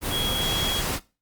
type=tone in noise; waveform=sine; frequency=3310 Hz; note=G#7; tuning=6 cents flat; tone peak=-25 dBFS; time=0.09-0.83 s; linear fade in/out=50 ms; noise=pink; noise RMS=-27 dBFS; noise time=0.01-1 s; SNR=-1 dB; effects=noise-tail reverb RT60 0.3 s tail -20 dB re dry + Opus 32 kbps